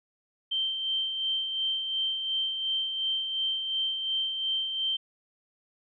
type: tone with tremolo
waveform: sine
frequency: 3129 Hz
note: G7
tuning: 4 cents flat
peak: -25 dBFS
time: 0.51-4.97 s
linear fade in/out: 10 ms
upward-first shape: sine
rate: 2.8 Hz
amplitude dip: 45%
effects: none